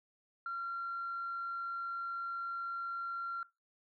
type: tone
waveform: sine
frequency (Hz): 1374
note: F6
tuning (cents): -29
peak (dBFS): -35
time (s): 0.46-3.43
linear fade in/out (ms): 2
effects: noise-tail reverb RT60 0.2 s tail -18 dB re dry + tanh soft clip ceiling -32 dBFS